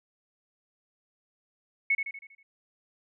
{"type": "tone with echo", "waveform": "sine", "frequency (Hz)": 2202, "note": "C#7", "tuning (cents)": -12, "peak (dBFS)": -21, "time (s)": [1.9, 1.95], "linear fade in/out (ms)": 5, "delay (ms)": 80, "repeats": 6, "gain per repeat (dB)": -6, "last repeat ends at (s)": 2.43, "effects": []}